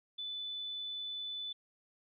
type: tone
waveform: sine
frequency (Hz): 3495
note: A7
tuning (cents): -12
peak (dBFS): -38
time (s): 0.18-1.53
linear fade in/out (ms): 10
effects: none